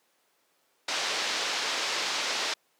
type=low-pass noise; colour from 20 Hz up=white; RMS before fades=-30 dBFS; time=0.88-2.54 s; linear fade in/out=5 ms; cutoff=5500 Hz; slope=24 dB/octave; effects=pink hiss -69 dBFS RMS until 2.79 s + high-pass 400 Hz 12 dB/octave